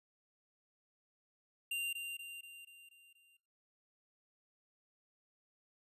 square tone with echo, 2782 Hz, F7, 7 cents flat, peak -36 dBFS, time 1.71-1.93 s, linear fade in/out 5 ms, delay 240 ms, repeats 6, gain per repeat -5 dB, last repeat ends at 3.37 s, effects noise-tail reverb RT60 0.8 s tail -26 dB re dry + resampled to 32000 Hz

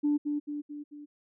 sine tone with echo, 293.7 Hz, D4, in tune, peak -22 dBFS, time 0.03-0.18 s, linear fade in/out 20 ms, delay 220 ms, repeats 4, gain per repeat -5 dB, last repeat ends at 1.06 s, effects tanh soft clip ceiling -19 dBFS

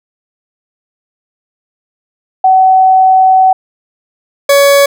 sine / 40% pulse tone pair in turn, 755 / 562.5 Hz, F#5 / C#5, +35 / +25 cents, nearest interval perfect fourth, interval 510 cents, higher first, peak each -3 dBFS, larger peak neither, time 2.44-3.53 / 4.49-4.86 s, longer first, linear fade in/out 5 ms, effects none

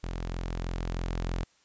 sawtooth tone with level ramp, 43.16 Hz, F1, 20 cents flat, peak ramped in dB -29 to -25 dBFS, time 0.03-1.44 s, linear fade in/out 10 ms, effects white hiss -65 dBFS RMS until 1.64 s + resampled to 16000 Hz

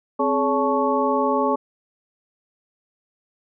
sine tone cluster, 262.4 / 423.7 / 566 / 869 / 1109 Hz, C4 / G#4 / C#5 / A5 / C#6, +5 / +35 / +36 / -22 / 0 cents, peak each -24 dBFS, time 0.19-1.56 s, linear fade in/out 10 ms, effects none

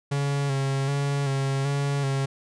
45% pulse tone with vibrato, 138.59 Hz, C#3, in tune, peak -23 dBFS, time 0.11-2.26 s, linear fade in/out 10 ms, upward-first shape square, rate 1.3 Hz, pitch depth 30 cents each way, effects resampled to 22050 Hz

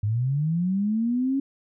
sine linear sweep, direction up, 100 to 277.2 Hz, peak -21 dBFS, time 0.03-1.4 s, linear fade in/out 5 ms, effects none

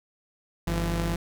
sawtooth tone pair together, 50.27 / 169.1 Hz, G1 / E3, +44 / +44 cents, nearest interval octave + major sixth, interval 2100 cents, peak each -24 / -24 dBFS, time 0.67-1.16 s, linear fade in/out 5 ms, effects none

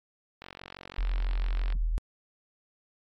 click train, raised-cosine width 0.3 ms, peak -26 dBFS, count 61, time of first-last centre 0.42-1.724 s, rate 46 Hz
sine tone, 40.74 Hz, E1, 20 cents flat, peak -25 dBFS, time 0.98-1.98 s, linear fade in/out 0 ms
effects AAC 32 kbps

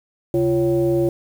sine tone with frequency modulation, 345.1 Hz, F4, 21 cents flat, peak -15 dBFS, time 0.34-1.09 s, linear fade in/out 2 ms, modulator 210 Hz, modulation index 0.84, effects 7-bit

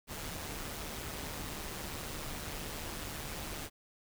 pink noise with amplitude modulation, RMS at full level -39 dBFS, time 0.07-3.7 s, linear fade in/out 50 ms, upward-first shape sine, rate 151 Hz, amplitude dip 50%, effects none

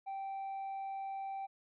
sine tone with tanh clipping, 780 Hz, G5, 9 cents flat, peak -39 dBFS, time 0.06-1.47 s, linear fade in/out 20 ms, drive 2 dB, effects none

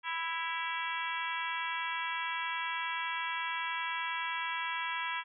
harmonic tone with a mistuned harmonic, 329.6 Hz, E4, in tune, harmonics 3 / 4 / 5 / 6 / 7 / 8 / 9 / 10, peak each -37 / -43 / -40 / -42 / -41 / -43 / -54 / -43 dBFS, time 0.03-5.24 s, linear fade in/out 50 ms, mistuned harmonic 8, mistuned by +49 cents, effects none

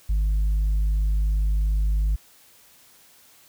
sine tone, 51.4 Hz, G#1, 17 cents flat, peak -16 dBFS, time 0.09-2.16 s, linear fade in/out 10 ms, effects tanh soft clip ceiling -18 dBFS + white hiss -54 dBFS RMS until 3.48 s

